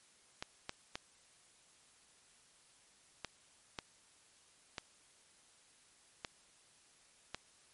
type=clicks; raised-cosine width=0.2 ms; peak=-22 dBFS; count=8; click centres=0.425 / 0.694 / 0.955 / 3.247 / 3.788 / 4.782 / 6.248 / 7.346 s; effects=white hiss -66 dBFS RMS until 7.73 s + MP3 48 kbps